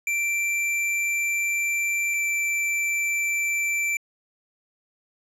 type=tone pair in turn; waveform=square; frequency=2349 / 2339 Hz; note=D7 / D7; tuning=0 / -8 cents; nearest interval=unison; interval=8 cents; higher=first; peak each=-23 dBFS; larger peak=neither; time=0.07-2.14 / 2.14-3.97 s; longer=first; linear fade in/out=2 ms; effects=low-pass 11000 Hz 12 dB/octave